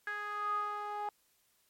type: tone with band-pass filter sweep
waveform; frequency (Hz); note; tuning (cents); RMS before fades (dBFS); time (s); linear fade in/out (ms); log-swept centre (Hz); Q
sawtooth; 415.3; G#4; 0; -37; 0.07-1.09; 2; 1600 to 920; 9.5
effects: white hiss -72 dBFS RMS until 1.69 s + MP3 64 kbps